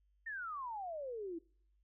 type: exponential sweep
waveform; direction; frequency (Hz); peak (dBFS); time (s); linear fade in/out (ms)
sine; down; 1852 to 319.5; -40; 0.26-1.39; 10
effects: noise-tail reverb RT60 0.6 s tail -26 dB re dry + added 50 Hz sine -70 dBFS peak until 1.83 s